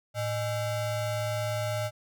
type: ring-modulated tone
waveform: square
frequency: 361.4 Hz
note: F#4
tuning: 41 cents flat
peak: -26 dBFS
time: 0.14-1.91 s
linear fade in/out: 50 ms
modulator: 251 Hz
effects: none